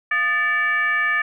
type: tone with frequency modulation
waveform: sine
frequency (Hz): 1760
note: A6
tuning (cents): 0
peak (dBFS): -17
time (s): 0.11-1.22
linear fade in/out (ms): 5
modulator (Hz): 535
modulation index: 0.82
effects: none